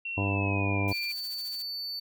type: tone with pitch glide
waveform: sine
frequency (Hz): 2723 to 2384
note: F7 to D7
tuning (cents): -44 to +25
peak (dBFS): -32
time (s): 0.05-1.12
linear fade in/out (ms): 5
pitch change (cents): -231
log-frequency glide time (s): 0.21-0.79
type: harmonic tone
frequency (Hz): 99.3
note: G2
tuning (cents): +23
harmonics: 1 / 2 / 3 / 4 / 5 / 6 / 7 / 8 / 9 / 10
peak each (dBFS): -28 / -36 / -33 / -39 / -40 / -41 / -39 / -43 / -44 / -39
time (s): 0.17-0.93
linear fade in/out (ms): 10
type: noise with tremolo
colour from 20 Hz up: blue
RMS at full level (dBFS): -44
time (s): 0.88-1.62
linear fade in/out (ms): 0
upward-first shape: sine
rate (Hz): 14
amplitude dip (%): 65
type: tone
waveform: triangle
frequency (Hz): 4500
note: C#8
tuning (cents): +25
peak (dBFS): -32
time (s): 0.91-2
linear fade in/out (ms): 10
effects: none